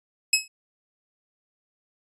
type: tone with exponential decay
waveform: 15% pulse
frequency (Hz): 2572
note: E7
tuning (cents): -43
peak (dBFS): -6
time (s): 0.33-0.48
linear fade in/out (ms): 5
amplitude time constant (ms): 32
effects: resampled to 22050 Hz